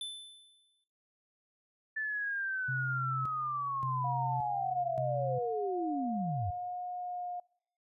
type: tone with exponential decay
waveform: square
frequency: 3520 Hz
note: A7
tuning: in tune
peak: -36 dBFS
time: 0.01-0.84 s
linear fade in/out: 2 ms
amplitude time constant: 180 ms
type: linear sweep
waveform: sine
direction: down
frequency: 1760 to 81.4 Hz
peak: -32 dBFS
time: 1.96-6.51 s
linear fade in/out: 10 ms
type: tone with tremolo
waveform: sine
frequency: 130.81 Hz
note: C3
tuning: in tune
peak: -34 dBFS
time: 2.68-5.39 s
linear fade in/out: 10 ms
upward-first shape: square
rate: 0.87 Hz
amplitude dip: 80%
type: tone with vibrato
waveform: sine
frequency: 716 Hz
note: F5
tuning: 43 cents sharp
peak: -36 dBFS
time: 4.04-7.4 s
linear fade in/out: 5 ms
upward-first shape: sine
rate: 0.8 Hz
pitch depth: 10 cents each way
effects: noise-tail reverb RT60 0.7 s tail -25 dB re dry + resampled to 32000 Hz